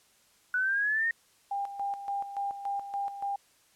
sine exponential sweep, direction up, 1472 to 1864.7 Hz, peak -25 dBFS, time 0.54-1.11 s, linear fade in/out 2 ms
sine tone with tremolo, 800 Hz, G5, 35 cents sharp, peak -29 dBFS, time 1.51-3.36 s, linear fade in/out 5 ms, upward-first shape square, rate 3.5 Hz, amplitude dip 65%
effects white hiss -64 dBFS RMS until 3.75 s + low-pass 11000 Hz 12 dB/octave

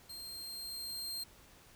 sawtooth tone with level ramp, 4189 Hz, C8, 1 cent sharp, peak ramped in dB -42 to -35 dBFS, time 0.09-1.24 s, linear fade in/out 10 ms, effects pink hiss -60 dBFS RMS until 1.75 s

